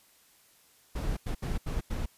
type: noise bursts at uneven times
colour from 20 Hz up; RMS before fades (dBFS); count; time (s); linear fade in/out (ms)
brown; -31; 5; 0.95-1.17 / 1.26-1.35 / 1.42-1.58 / 1.66-1.81 / 1.9-2.06; 10
effects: white hiss -62 dBFS RMS until 2.17 s + resampled to 32000 Hz